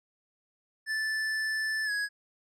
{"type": "tone with pitch glide", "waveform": "square", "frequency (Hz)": [1754, 1666.1], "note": ["A6", "G#6"], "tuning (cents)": [-6, 5], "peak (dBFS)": -29, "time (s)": [0.86, 2.09], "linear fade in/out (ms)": 50, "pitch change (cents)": -89, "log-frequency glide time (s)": [1.85, 1.91], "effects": ["low-pass 8000 Hz 12 dB/octave"]}